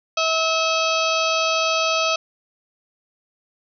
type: harmonic tone with a mistuned harmonic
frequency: 646 Hz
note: E5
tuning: 35 cents flat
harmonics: 1 / 2 / 4 / 5 / 6 / 7 / 8 / 9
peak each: -23 / -23 / -24 / -28 / -30 / -30 / -32 / -31 dBFS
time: 0.17-2.16 s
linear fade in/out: 5 ms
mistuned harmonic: 9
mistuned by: +37 cents
effects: none